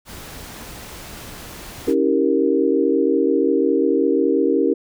pink noise, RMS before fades -36 dBFS, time 0.05-1.95 s, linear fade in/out 50 ms
sine chord, C# diminished seventh, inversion none, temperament equal with one note detuned, 277.2 / 322.8 / 392 / 466.2 Hz, C#4 / E4 / G4 / Bb4, 0 / -36 / 0 / 0 cents, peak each -20 dBFS, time 1.87-4.74 s, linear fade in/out 10 ms
effects none

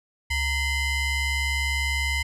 40% pulse ring-modulated tone, 1000 Hz, B5, 21 cents sharp, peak -19 dBFS, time 0.3-2.23 s, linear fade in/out 10 ms, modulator 1070 Hz, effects low-pass 10000 Hz 12 dB/octave

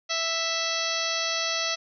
harmonic tone with a mistuned harmonic, 659.3 Hz, E5, in tune, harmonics 1 / 2 / 3 / 4 / 5 / 6 / 7 / 8 / 9, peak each -34 / -34 / -34 / -34 / -34 / -34 / -34 / -34 / -34 dBFS, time 0.09-1.76 s, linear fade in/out 20 ms, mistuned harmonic 7, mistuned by -62 cents, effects none

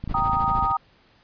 click train, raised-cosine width 5 ms, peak -18 dBFS, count 17, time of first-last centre 0.04-0.626 s, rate 27.3 Hz
brown noise with tremolo, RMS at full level -29 dBFS, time 0.09-0.72 s, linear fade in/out 2 ms, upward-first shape sine, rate 13 Hz, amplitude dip 80%
sine chord, Eb major, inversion first, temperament equal, 784 / 932.3 / 1244.5 Hz, G5 / Bb5 / Eb6, 0 / 0 / 0 cents, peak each -26 / -26 / -22 dBFS, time 0.14-0.77 s, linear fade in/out 5 ms
effects pink hiss -58 dBFS RMS until 1.23 s + resampled to 11025 Hz

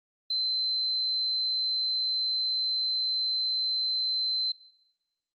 sine tone, 4079 Hz, C8, 45 cents flat, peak -26 dBFS, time 0.3-4.52 s, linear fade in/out 5 ms, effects noise-tail reverb RT60 0.9 s tail -17 dB re dry + Opus 32 kbps

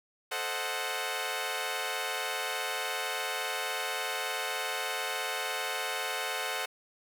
10% pulse chord, A diminished seventh, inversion none, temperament equal, 440 / 523.3 / 622.3 / 740 Hz, A4 / C5 / Eb5 / Gb5, 0 / 0 / 0 / 0 cents, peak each -30 / -29 / -32 / -27 dBFS, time 0.31-6.66 s, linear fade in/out 10 ms, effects none

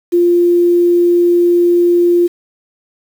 sine tone with quantisation, 348.6 Hz, F4, 3 cents flat, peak -7 dBFS, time 0.12-2.28 s, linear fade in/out 20 ms, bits 6, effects none

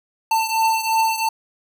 square beating tone pair, 892 / 894.9 Hz, A5 / A5, +23 / +29 cents, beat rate 2.9 Hz, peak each -19 / -23 dBFS, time 0.31-1.29 s, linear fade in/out 5 ms, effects none

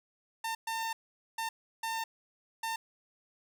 sawtooth tone bursts at uneven times, 903 Hz, A5, 45 cents sharp, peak -29 dBFS, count 5, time 0.44-0.55 / 0.67-0.93 / 1.38-1.49 / 1.83-2.04 / 2.63-2.76 s, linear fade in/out 5 ms, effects none

